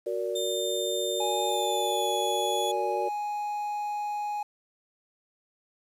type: chord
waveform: sine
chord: Gb augmented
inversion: none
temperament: equal with one note detuned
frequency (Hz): 370 / 466.2 / 579.6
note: Gb4 / Bb4 / D5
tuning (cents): 0 / 0 / -23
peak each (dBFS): -32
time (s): 0.06-3.09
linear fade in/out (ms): 10
type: tone with pitch glide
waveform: sawtooth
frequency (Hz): 3600 to 3398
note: A7 to G#7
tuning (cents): +39 to +39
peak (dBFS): -29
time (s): 0.35-2.72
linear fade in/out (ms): 10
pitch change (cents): -100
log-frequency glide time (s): 1.48-2.11
type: tone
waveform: triangle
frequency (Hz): 832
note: G#5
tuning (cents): +3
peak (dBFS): -27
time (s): 1.2-4.43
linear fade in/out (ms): 5
effects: resampled to 32000 Hz + 9-bit